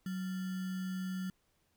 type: tone with sample-and-hold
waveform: sine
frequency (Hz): 186.3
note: F#3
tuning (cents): +12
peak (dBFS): -35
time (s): 0.06-1.3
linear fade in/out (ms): 2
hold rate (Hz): 1575
effects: pink hiss -75 dBFS RMS until 1.76 s